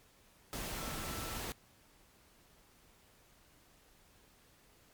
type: tone in noise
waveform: sine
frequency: 1330 Hz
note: E6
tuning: 15 cents sharp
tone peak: -50 dBFS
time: 0.77-1.39 s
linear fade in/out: 0 ms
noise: pink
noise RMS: -41 dBFS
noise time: 0.53-1.52 s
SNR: -12 dB
effects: pink hiss -65 dBFS RMS until 4.93 s + MP3 96 kbps